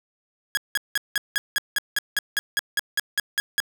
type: tone bursts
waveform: sawtooth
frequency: 1661.2 Hz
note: G#6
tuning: in tune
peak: -16 dBFS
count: 16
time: 0.55-3.602 s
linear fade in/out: 0 ms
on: 22 ms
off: 180 ms
effects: none